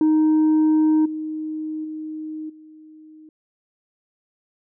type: tone with level steps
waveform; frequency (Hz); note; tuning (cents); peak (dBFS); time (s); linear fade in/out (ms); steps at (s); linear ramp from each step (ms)
sine; 311.1; D#4; 0; -11 / -25 / -28 / -42; 0.01-3.29; 2; 1.05 / 1.84 / 2.49; 10
effects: tanh soft clip ceiling -13 dBFS